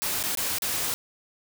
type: noise with dropouts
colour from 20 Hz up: white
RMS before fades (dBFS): -28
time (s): 0.02-0.94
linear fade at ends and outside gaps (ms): 0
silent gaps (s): 0.228-0.237 / 0.351-0.373 / 0.585-0.621
effects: none